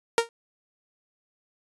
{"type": "tone with exponential decay", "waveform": "sawtooth", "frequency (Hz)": 463.7, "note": "A#4", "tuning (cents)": -9, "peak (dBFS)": -11, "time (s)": [0.18, 0.29], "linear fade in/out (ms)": 1, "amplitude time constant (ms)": 23, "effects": ["resampled to 24000 Hz"]}